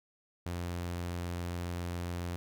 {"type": "tone", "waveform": "sawtooth", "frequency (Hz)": 87.31, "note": "F2", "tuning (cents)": 0, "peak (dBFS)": -31, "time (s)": [0.46, 2.36], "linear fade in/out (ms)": 0, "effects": []}